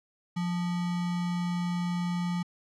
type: tone with sample-and-hold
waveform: sine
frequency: 175.9 Hz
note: F3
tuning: 13 cents sharp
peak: -27 dBFS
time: 0.36-2.43 s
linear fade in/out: 10 ms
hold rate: 1050 Hz
effects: low-pass 6000 Hz 12 dB/octave